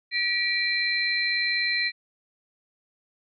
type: tone cluster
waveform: sine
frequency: 1937 / 2350 / 4092 Hz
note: B6 / D7 / C8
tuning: -34 / +1 / -39 cents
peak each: -27 dBFS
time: 0.11-1.92 s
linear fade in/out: 50 ms
effects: none